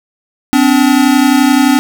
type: tone pair together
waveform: square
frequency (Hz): 255.8 / 287.4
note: C4 / D4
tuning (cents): -39 / -37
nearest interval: major second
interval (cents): 202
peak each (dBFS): -10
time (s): 0.53-1.79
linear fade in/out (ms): 0
effects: none